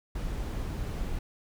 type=noise; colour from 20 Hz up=brown; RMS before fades=-33 dBFS; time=0.15-1.19 s; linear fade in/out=5 ms; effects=none